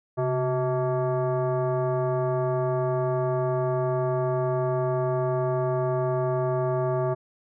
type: tone with frequency modulation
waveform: sine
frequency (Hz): 133.8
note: C3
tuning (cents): +39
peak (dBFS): -22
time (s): 0.17-7.15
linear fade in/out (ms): 20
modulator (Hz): 509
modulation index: 1.4
effects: none